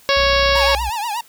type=harmonic tone; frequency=554.4 Hz; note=C#5; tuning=in tune; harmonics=1 / 2 / 3 / 4 / 5 / 6 / 7 / 8 / 9 / 10; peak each=-17 / -20 / -22 / -23 / -24 / -25 / -25 / -26 / -27 / -27 dBFS; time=0.09-0.75 s; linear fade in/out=0 ms
type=tone; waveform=sine; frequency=61.74 Hz; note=B1; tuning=in tune; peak=-23 dBFS; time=0.16-0.9 s; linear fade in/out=10 ms
type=click train; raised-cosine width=5 ms; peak=-24 dBFS; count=13; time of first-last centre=0.17-0.556 s; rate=31.1 Hz
type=tone with vibrato; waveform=45% pulse; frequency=887 Hz; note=A5; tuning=14 cents sharp; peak=-21 dBFS; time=0.55-1.21 s; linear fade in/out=5 ms; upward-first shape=triangle; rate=8.3 Hz; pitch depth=180 cents each way
effects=white hiss -49 dBFS RMS until 1.28 s